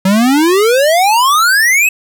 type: exponential sweep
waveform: square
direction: up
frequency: 184.9 to 2637 Hz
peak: -8 dBFS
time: 0.05-1.89 s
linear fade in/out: 5 ms
effects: none